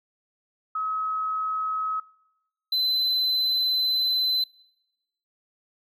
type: tone pair in turn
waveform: sine / triangle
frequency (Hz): 1279 / 4041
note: D#6 / B7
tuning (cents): +47 / +39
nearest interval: octave + minor sixth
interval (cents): 1992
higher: second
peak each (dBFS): -25 / -20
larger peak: second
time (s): 0.75-2 / 2.72-4.44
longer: second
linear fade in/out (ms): 5
effects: noise-tail reverb RT60 1.0 s tail -26 dB re dry